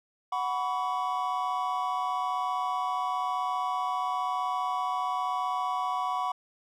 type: chord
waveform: triangle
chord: F# suspended fourth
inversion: none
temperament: equal with one note detuned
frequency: 740 / 987.8 / 1128.8 Hz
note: F#5 / B5 / C#6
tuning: 0 / 0 / +31 cents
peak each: -30 dBFS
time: 0.32-6.32 s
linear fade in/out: 5 ms
effects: none